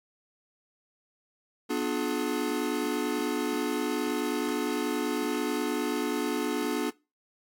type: chord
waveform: square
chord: B diminished seventh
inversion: none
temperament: just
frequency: 246.9 / 296.3 / 355.6 / 426.7 Hz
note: B3 / D4 / F4 / Ab4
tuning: 0 / +15 / +31 / +47 cents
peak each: -34 / -32 / -35 / -34 dBFS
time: 1.69-6.91 s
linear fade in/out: 20 ms
effects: noise-tail reverb RT60 0.3 s tail -24 dB re dry + AAC 64 kbps